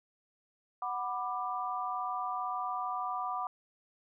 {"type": "chord", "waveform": "sine", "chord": "B minor", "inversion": "second", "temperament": "just", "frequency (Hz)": [740.8, 987.8, 1185.3], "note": ["F#5", "B5", "D6"], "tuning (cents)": [2, 0, 16], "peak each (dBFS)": [-37, -38, -36], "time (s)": [0.82, 3.47], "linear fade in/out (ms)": 2, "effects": []}